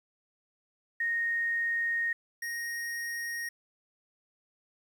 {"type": "tone pair in turn", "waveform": ["sine", "square"], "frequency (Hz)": [1858, 1867.8], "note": ["A#6", "A#6"], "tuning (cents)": [-6, 3], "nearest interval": "unison", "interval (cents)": 9, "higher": "second", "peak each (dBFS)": [-27, -34], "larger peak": "first", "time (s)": [[1, 2.13], [2.42, 3.49]], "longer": "first", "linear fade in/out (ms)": 5, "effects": ["10-bit"]}